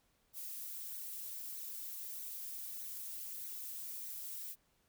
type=noise with flanger; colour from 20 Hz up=violet; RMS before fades=-45 dBFS; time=0.33-4.56 s; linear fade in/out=50 ms; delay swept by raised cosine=0.48 to 6.38 ms; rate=1.6 Hz; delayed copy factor=+0.7; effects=pink hiss -75 dBFS RMS until 4.88 s